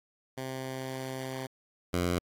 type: tone pair in turn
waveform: 10% pulse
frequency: 131.3 / 88.19 Hz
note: C3 / F2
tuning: +6 / +17 cents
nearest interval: perfect fifth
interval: 689 cents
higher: first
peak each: -27 / -19 dBFS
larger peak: second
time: 0.37-1.47 / 1.93-2.19 s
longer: first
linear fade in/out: 10 ms
effects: AAC 48 kbps